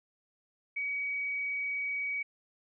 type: tone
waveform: sine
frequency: 2264 Hz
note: C#7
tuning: 36 cents sharp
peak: -31 dBFS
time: 0.76-2.23 s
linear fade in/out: 10 ms
effects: none